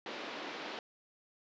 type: band-pass noise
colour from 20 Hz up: pink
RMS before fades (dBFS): -43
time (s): 0.06-0.79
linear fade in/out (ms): 2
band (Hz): 270 to 4300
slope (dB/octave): 24
effects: resampled to 16000 Hz